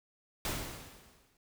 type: noise with exponential decay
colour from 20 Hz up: pink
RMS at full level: -33 dBFS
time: 0.45-1.37 s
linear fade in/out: 2 ms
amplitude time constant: 200 ms
effects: none